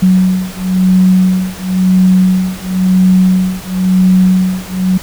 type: beating tone pair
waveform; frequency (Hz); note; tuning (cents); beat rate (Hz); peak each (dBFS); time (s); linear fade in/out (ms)
sine; 185 / 185.97; F#3 / F#3; 0 / +9; 0.97; -10; 0.02-4.98; 10
effects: pink hiss -29 dBFS RMS until 5.02 s